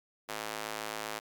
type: tone with high-pass filter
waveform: square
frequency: 53.9 Hz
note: A1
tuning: 35 cents flat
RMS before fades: -39 dBFS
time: 0.28-1.2 s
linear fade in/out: 20 ms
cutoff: 610 Hz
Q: 0.64
effects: Opus 48 kbps